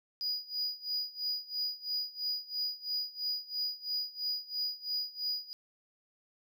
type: tone with tremolo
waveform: triangle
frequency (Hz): 4914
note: D#8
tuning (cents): -22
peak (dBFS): -29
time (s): 0.21-5.53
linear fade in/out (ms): 0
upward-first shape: sine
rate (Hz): 3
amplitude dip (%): 90
effects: none